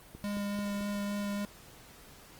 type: click train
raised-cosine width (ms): 3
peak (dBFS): -32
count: 4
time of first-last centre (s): 0.15-0.809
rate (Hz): 4.55
type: tone with vibrato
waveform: square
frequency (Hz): 203.5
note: G#3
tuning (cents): -35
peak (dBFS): -33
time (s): 0.24-1.45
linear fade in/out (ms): 0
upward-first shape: sine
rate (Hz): 3.5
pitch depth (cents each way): 8
effects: pink hiss -54 dBFS RMS until 2.39 s + Opus 32 kbps